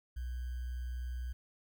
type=tone with sample-and-hold; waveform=sine; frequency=61.74 Hz; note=B1; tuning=in tune; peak=-36 dBFS; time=0.16-1.33 s; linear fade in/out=10 ms; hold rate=1575 Hz; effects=none